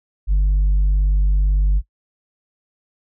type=tone; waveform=sine; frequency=49 Hz; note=G1; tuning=in tune; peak=-10 dBFS; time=0.27-1.82 s; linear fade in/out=50 ms; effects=noise-tail reverb RT60 0.1 s tail -21 dB re dry + tanh soft clip ceiling -12 dBFS